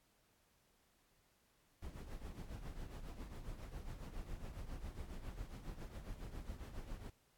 brown noise with tremolo, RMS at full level -45 dBFS, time 1.82-7.1 s, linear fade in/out 5 ms, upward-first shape triangle, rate 7.3 Hz, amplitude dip 70%, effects pink hiss -75 dBFS RMS until 7.37 s + AAC 64 kbps

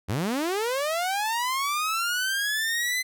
sawtooth linear sweep, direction up, 82.41 to 2045 Hz, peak -21 dBFS, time 0.08-3.03 s, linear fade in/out 20 ms, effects none

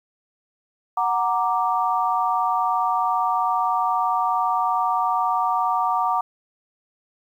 sine chord, Gb augmented, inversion none, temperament equal, 740 / 932.3 / 1174.7 Hz, Gb5 / Bb5 / D6, 0 / 0 / 0 cents, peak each -23 dBFS, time 0.97-6.21 s, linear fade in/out 5 ms, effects 9-bit

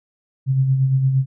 sine tone with tremolo, 133.2 Hz, C3, 31 cents sharp, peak -12 dBFS, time 0.46-1.26 s, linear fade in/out 50 ms, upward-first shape sine, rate 8.7 Hz, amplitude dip 45%, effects none

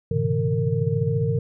sine tone cluster, 105 / 124.6 / 138.9 / 159.8 / 458.8 Hz, G#2 / B2 / C#3 / D#3 / A#4, +19 / +16 / +4 / +47 / -28 cents, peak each -26 dBFS, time 0.11-1.39 s, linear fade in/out 5 ms, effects none

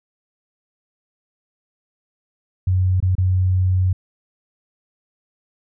sine tone with dropouts, 92.5 Hz, F#2, in tune, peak -14 dBFS, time 2.67-3.93 s, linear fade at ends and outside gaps 5 ms, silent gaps 3.003-3.025 / 3.153-3.181 s, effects none

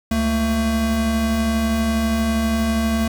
square tone pair together, 70.68 / 224.4 Hz, C#2 / A3, +34 / +34 cents, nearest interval octave + minor sixth, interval 2000 cents, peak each -24 / -19 dBFS, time 0.11-3.08 s, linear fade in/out 5 ms, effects 9-bit

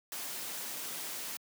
white noise, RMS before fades -40 dBFS, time 0.12-1.37 s, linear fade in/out 2 ms, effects high-pass 150 Hz 12 dB/octave

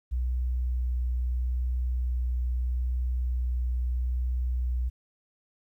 sine tone with vibrato, 61.74 Hz, B1, in tune, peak -25 dBFS, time 0.11-4.9 s, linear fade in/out 20 ms, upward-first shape sine, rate 0.77 Hz, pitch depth 9 cents each way, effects 11-bit

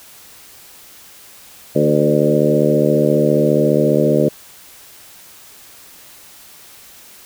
harmonic tone with a mistuned harmonic, 74.7 Hz, D2, 30 cents sharp, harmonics 2 / 3 / 4 / 5 / 6 / 7 / 8, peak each -19 / -19 / -19 / -19 / -19 / -19 / -19 dBFS, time 1.75-4.29 s, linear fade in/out 10 ms, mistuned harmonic 7, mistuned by -15 cents, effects white hiss -42 dBFS RMS until 7.25 s

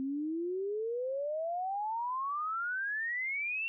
sine exponential sweep, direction up, 261.6 to 2740 Hz, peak -32 dBFS, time 0-3.68 s, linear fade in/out 0 ms, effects none

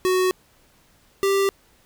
square tone pair in turn, 370 / 393 Hz, F#4 / G4, 0 / +4 cents, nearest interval minor second, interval 104 cents, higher second, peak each -18 / -18 dBFS, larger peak neither, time 0.05-0.31 / 1.23-1.49 s, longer neither, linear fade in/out 0 ms, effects pink hiss -58 dBFS RMS until 1.85 s

